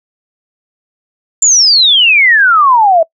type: exponential sweep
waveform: sine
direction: down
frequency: 7310 to 635 Hz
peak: -4 dBFS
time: 1.42-3.03 s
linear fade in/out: 5 ms
effects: noise-tail reverb RT60 0.1 s tail -24 dB re dry